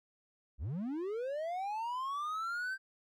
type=linear sweep; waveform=triangle; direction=up; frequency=47.96 to 1575 Hz; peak=-33 dBFS; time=0.58-2.78 s; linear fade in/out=50 ms; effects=none